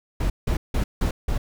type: noise bursts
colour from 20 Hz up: brown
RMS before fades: -22 dBFS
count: 5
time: 0.2-1.38 s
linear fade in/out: 5 ms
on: 100 ms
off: 170 ms
effects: none